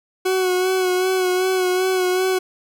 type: tone with vibrato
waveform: 40% pulse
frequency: 370 Hz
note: F#4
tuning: in tune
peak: -16 dBFS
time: 0.25-2.39 s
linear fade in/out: 10 ms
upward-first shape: sine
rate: 2.6 Hz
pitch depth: 30 cents each way
effects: none